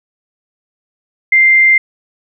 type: tone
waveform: sine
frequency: 2093 Hz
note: C7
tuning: in tune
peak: -5 dBFS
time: 1.32-1.78 s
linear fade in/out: 5 ms
effects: none